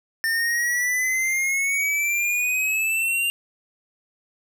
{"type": "exponential sweep", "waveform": "square", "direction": "up", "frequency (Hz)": [1800, 2796], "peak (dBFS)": -21, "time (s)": [0.24, 3.3], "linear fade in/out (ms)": 0, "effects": []}